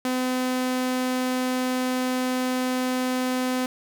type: tone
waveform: sawtooth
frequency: 254.5 Hz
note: C4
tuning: 48 cents flat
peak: -19 dBFS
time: 0.05-3.66 s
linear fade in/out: 2 ms
effects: none